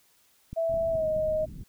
click train, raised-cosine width 5 ms, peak -25 dBFS, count 4, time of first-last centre 0.53-1.164 s, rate 4.73 Hz
sine tone with pitch glide, 659.3 to 623.7 Hz, E5 to D#5, 0 to +4 cents, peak -24 dBFS, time 0.56-1.46 s, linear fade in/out 20 ms, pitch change -96 cents, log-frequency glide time 0.9-1.07 s
pink low-pass noise, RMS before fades -41 dBFS, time 0.69-1.64 s, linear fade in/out 5 ms, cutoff 250 Hz, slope 24 dB/octave
effects white hiss -64 dBFS RMS until 1.68 s

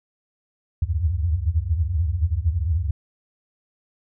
sine tone cluster, 71.5 / 79.3 / 83.5 / 92.6 Hz, D2 / D#2 / E2 / F#2, -46 / +33 / +23 / +2 cents, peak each -25 dBFS, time 0.82-2.91 s, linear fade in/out 5 ms, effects none

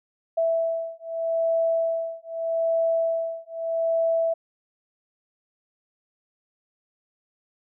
sine beating tone pair, 659 / 659.81 Hz, E5 / E5, -1 / +1 cents, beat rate 0.81 Hz, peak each -25 dBFS, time 0.37-4.34 s, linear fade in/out 10 ms, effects none

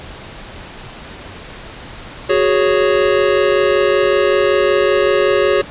square chord, F# suspended second, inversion none, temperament equal, 370 / 415.3 / 554.4 Hz, F#4 / G#4 / C#5, 0 / 0 / 0 cents, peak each -17 / -16 / -16 dBFS, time 2.29-5.62 s, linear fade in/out 10 ms, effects pink hiss -33 dBFS RMS until 5.7 s + resampled to 8000 Hz

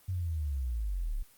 sine linear sweep, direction down, 94.7 to 30.87 Hz, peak -30 dBFS, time 0.08-1.23 s, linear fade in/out 10 ms, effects white hiss -61 dBFS RMS until 1.37 s + Opus 24 kbps

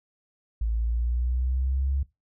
sine linear sweep, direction up, 54.5 to 69.3 Hz, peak -23 dBFS, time 0.61-2.03 s, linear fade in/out 5 ms, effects noise-tail reverb RT60 0.2 s tail -19 dB re dry

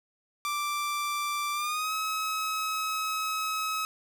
sawtooth tone with pitch glide, 1174.7 to 1281 Hz, D6 to E6, 0 to -50 cents, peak -25 dBFS, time 0.45-3.85 s, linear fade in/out 0 ms, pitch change +150 cents, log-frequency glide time 1.53-1.93 s, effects none

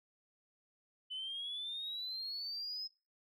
sine exponential sweep, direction up, 2996 to 5150 Hz, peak -38 dBFS, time 1.1-2.88 s, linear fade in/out 20 ms, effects noise-tail reverb RT60 0.3 s tail -23 dB re dry + tanh soft clip ceiling -35 dBFS

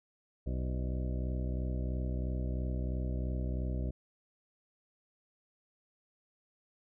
harmonic tone with a mistuned harmonic, 63 Hz, B1, 35 cents sharp, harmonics 1 / 2 / 3 / 4 / 5 / 6 / 8 / 9 / 10, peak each -33 / -39 / -43 / -45 / -47 / -49 / -51 / -52 / -53 dBFS, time 0.46-3.91 s, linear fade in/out 10 ms, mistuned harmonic 9, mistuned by +73 cents, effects none

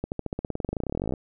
accelerating click train, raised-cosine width 2 ms, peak -15 dBFS, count 30, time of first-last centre 0.04-1.138 s, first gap 79 ms, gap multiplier 0.94, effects none

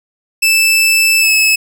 sawtooth tone with pitch glide, 2637 to 2592 Hz, E7 to E7, 0 to -30 cents, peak -5 dBFS, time 0.42-1.56 s, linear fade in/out 10 ms, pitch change -30 cents, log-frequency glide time 1.2-1.29 s, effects none

